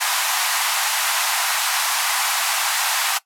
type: band-pass noise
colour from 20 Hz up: pink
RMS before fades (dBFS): -21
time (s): 0-3.19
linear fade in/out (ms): 20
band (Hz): 760 to 14000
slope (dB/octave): 48
effects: noise-tail reverb RT60 0.1 s tail -18 dB re dry